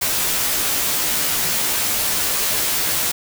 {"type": "noise with comb filter", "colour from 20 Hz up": "white", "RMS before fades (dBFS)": -20, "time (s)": [0.01, 3.12], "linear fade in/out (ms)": 10, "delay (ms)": 15, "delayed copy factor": -0.7, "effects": []}